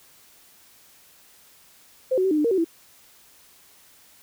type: tone with pitch steps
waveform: sine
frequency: 517 / 372.7 / 382.1 / 305.8 / 299.5 / 465.6 / 379.9 / 331.6 Hz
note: C5 / F#4 / G4 / D#4 / D4 / A#4 / F#4 / E4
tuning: -21 / +13 / -44 / -30 / +34 / -2 / +46 / +10 cents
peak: -18 dBFS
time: 2.11-2.646 s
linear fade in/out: 10 ms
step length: 67 ms
effects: white hiss -54 dBFS RMS until 4.22 s